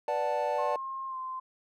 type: chord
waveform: triangle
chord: B minor seventh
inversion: none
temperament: equal with one note detuned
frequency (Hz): 489.9 / 587.3 / 740 / 880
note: B4 / D5 / F#5 / A5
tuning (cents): -14 / 0 / 0 / 0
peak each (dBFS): -33 / -29 / -33 / -30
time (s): 0.08-0.76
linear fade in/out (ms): 2
type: tone with pitch glide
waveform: sine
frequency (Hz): 1067 to 1039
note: C6 to C6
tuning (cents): +34 to -12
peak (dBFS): -34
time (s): 0.58-1.4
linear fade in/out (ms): 10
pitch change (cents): -46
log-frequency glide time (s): 1.07-1.17
effects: none